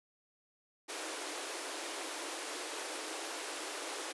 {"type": "high-pass noise", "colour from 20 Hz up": "pink", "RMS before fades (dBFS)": -41, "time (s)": [0.88, 4.13], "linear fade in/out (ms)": 20, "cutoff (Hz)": 290, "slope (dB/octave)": 96, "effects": ["resampled to 24000 Hz"]}